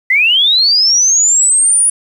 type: linear sweep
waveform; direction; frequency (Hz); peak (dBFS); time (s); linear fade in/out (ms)
sine; up; 1975.5 to 9830; -7; 0.1-1.9; 5
effects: 7-bit